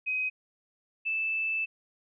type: tone pair in turn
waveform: sine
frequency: 2520 / 2635 Hz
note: D#7 / E7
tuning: +21 / -1 cents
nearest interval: minor second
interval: 78 cents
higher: second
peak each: -27 dBFS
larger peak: neither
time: 0.06-0.3 / 1.05-1.66 s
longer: second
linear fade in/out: 20 ms
effects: none